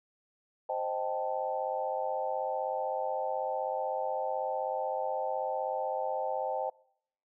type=chord; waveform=sine; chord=A half-diminished seventh; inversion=first; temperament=equal; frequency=523.3 / 622.3 / 784 / 880 Hz; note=C5 / Eb5 / G5 / A5; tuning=0 / 0 / 0 / 0 cents; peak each=-35 / -36 / -35 / -37 dBFS; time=0.69-6.7 s; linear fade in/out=5 ms; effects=noise-tail reverb RT60 0.7 s tail -25 dB re dry